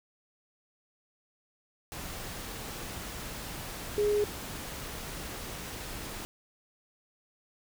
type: tone in noise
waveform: sine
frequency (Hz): 415.3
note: G#4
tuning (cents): 0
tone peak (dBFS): -24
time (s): 3.98-4.24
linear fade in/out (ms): 0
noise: pink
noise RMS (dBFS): -40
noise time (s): 1.92-6.25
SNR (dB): +13
effects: none